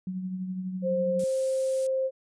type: tone with tremolo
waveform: sine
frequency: 185.5 Hz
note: F#3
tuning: 5 cents sharp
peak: -28 dBFS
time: 0.07-1.24 s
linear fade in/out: 2 ms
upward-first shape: triangle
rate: 12 Hz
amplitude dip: 50%
type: tone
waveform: sine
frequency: 527 Hz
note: C5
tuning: 12 cents sharp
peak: -24 dBFS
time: 0.82-2.11 s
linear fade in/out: 50 ms
type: noise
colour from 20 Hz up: violet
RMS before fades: -37 dBFS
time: 1.19-1.87 s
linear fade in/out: 5 ms
effects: resampled to 22050 Hz